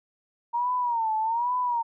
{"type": "tone with vibrato", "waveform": "sine", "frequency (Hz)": 932.3, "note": "A#5", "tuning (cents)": 0, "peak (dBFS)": -23, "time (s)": [0.53, 1.83], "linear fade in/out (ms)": 20, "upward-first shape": "sine", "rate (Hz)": 1.2, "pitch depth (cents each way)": 120, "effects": []}